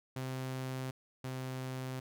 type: tone pair in turn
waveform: sawtooth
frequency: 130.3 / 129.82 Hz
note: C3 / C3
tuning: -7 / -13 cents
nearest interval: unison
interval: 6 cents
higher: first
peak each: -33 / -34 dBFS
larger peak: first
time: 0.16-0.91 / 1.24-2 s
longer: second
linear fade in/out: 5 ms
effects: none